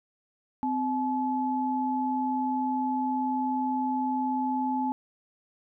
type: tone pair together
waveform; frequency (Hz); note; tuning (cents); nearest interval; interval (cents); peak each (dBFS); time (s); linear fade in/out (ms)
sine; 258.2 / 859; C4 / A5; -23 / -42; octave + major sixth; 2081; -28; 0.63-4.92; 0
effects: none

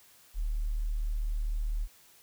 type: tone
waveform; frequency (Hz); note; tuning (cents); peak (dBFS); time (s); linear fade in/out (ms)
sine; 37.81; D#1; -49; -28; 0.34-1.88; 50
effects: white hiss -59 dBFS RMS until 2.22 s

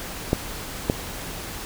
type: clicks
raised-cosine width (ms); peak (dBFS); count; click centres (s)
2; -5; 2; 0.331 / 0.899
effects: pink hiss -34 dBFS RMS until 1.65 s

